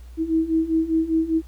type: beating tone pair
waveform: sine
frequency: 320 / 325 Hz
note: D#4 / E4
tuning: +49 / -24 cents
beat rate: 5 Hz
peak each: -23 / -20 dBFS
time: 0.17-1.42 s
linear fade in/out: 50 ms
effects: added 60 Hz sine -38 dBFS peak until 1.47 s + pink hiss -57 dBFS RMS until 1.47 s